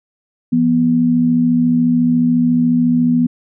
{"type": "tone pair together", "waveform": "sine", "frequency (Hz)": [170, 244.1], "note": ["F3", "B3"], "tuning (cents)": [-46, -20], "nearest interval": "tritone", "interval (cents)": 626, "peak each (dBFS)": [-18, -11], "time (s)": [0.52, 3.27], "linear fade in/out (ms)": 10, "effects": []}